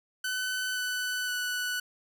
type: tone with pitch steps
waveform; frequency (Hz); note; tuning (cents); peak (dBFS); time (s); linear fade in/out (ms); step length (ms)
sawtooth; 1509 / 1496 / 1483.1; F#6 / F#6 / F#6; +34 / +19 / +4; -26; 0.24-1.8; 5; 520
effects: none